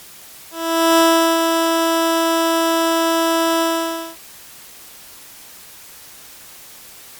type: tone with ADSR envelope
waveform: 15% pulse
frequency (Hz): 329.6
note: E4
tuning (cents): 0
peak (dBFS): -3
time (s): 0.51-4.17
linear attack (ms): 470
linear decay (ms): 400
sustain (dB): -5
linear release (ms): 560
effects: white hiss -40 dBFS RMS until 7.19 s + MP3 96 kbps